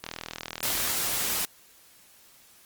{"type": "click train", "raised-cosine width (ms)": 0.2, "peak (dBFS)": -16, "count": 36, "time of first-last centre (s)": [0.04, 0.9], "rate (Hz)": 40.7}
{"type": "noise", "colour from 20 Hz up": "white", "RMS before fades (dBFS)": -28, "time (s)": [0.63, 1.45], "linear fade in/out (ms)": 0}
{"effects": ["white hiss -56 dBFS RMS until 2.65 s", "Opus 32 kbps"]}